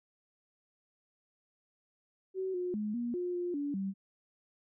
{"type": "tone with pitch steps", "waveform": "sine", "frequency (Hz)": [378, 359.4, 211.1, 239, 356.6, 353, 286.9, 194.2], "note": ["F#4", "F4", "G#3", "A#3", "F4", "F4", "D4", "G3"], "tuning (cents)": [37, 50, 29, 43, 36, 19, -40, -16], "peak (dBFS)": -32, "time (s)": [2.34, 3.94], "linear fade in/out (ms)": 50, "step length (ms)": 200, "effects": []}